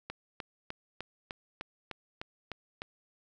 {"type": "click train", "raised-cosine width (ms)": 0.3, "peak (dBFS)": -22, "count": 10, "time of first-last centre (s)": [0.1, 2.819], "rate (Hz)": 3.31, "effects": []}